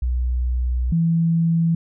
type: tone pair in turn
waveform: sine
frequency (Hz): 61.74 / 165.97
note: B1 / E3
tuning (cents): 0 / +12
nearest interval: octave + perfect fourth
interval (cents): 1712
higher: second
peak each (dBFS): -18 / -15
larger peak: second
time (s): 0.02-0.92 / 0.92-1.75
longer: first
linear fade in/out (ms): 5
effects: none